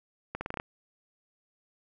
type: accelerating click train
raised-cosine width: 0.5 ms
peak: -19 dBFS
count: 7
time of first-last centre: 0.35-0.599 s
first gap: 60 ms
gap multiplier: 0.85
effects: none